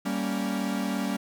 45% pulse chord, G diminished, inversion none, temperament equal with one note detuned, 196 / 233.1 / 278.8 Hz, G3 / Bb3 / Db4, 0 / 0 / +10 cents, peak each -30 / -32 / -32 dBFS, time 0.05-1.17 s, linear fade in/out 10 ms, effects none

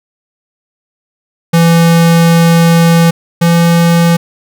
square tone pair in turn, 167.5 / 169.25 Hz, E3 / E3, +28 / +46 cents, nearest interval unison, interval 18 cents, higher second, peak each -5 / -6 dBFS, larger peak first, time 1.53-3.11 / 3.41-4.17 s, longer first, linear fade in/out 10 ms, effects none

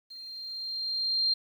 sine tone with level ramp, 4186 Hz, C8, in tune, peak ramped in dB -42 to -22 dBFS, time 0.1-1.34 s, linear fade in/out 10 ms, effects 10-bit

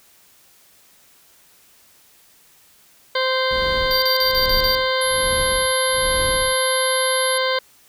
harmonic tone, 520 Hz, C5, 11 cents flat, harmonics 1 / 2 / 3 / 4 / 6 / 7 / 8 / 9, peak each -21 / -24 / -26 / -27 / -29 / -29 / -30 / -31 dBFS, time 3.15-7.59 s, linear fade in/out 5 ms
brown noise with tremolo, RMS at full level -27 dBFS, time 3.51-6.55 s, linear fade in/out 0 ms, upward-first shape sine, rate 1.2 Hz, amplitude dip 100%
square tone bursts, 4699 Hz, D8, in tune, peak -19 dBFS, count 6, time 3.91-4.75 s, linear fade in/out 0 ms, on 110 ms, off 36 ms
sine tone, 11130 Hz, F9, 7 cents flat, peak -24 dBFS, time 5.01-7.38 s, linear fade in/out 5 ms
effects white hiss -53 dBFS RMS until 7.88 s

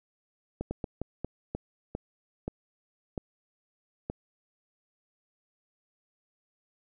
slowing click train, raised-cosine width 2 ms, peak -19 dBFS, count 10, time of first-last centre 0.61-4.1 s, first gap 100 ms, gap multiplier 1.32, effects none

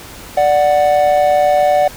triangle tone pair together, 587.9 / 740 Hz, D5 / F#5, +2 / 0 cents, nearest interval major third, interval 398 cents, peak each -10 dBFS, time 0.37-1.88 s, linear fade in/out 5 ms, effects pink hiss -34 dBFS RMS until 1.96 s

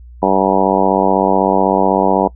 harmonic tone, 96 Hz, G2, 36 cents flat, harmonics 2 / 3 / 4 / 5 / 6 / 7 / 8 / 9 / 10, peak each -19 / -19 / -19 / -19 / -19 / -19 / -19 / -19 / -19 dBFS, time 0.22-2.28 s, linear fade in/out 10 ms, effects noise-tail reverb RT60 0.1 s tail -22 dB re dry + added 60 Hz sine -34 dBFS peak until 2.35 s

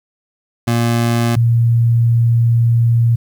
25% pulse / sine tone pair in turn, 117.5 / 116.88 Hz, A#2 / A#2, +14 / +5 cents, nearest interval unison, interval 9 cents, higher first, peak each -9 dBFS, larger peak neither, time 0.67-1.36 / 1.36-3.16 s, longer second, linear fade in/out 10 ms, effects 8-bit

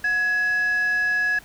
sine tone with frequency modulation, 1679 Hz, G#6, 18 cents sharp, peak -17 dBFS, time 0.04-1.39 s, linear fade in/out 5 ms, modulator 952 Hz, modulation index 0.23, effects tanh soft clip ceiling -17 dBFS + pink hiss -48 dBFS RMS until 1.44 s

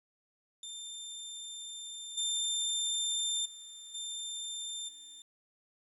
25% pulse tone with level steps, 3588 Hz, A7, 33 cents sharp, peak -38 / -27 / -43 / -34 / -45 dBFS, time 0.63-5.22 s, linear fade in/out 2 ms, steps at 2.17 / 3.45 / 3.94 / 4.88 s, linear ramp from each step 10 ms, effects resampled to 32000 Hz + 11-bit

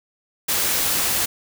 white noise, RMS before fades -21 dBFS, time 0.48-1.26 s, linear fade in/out 10 ms, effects none

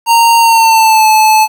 square tone with pitch glide, 925 to 868.1 Hz, A#5 to A5, -14 to -24 cents, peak -5 dBFS, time 0.06-1.48 s, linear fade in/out 50 ms, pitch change -110 cents, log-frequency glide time 0.39-1.07 s, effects 7-bit

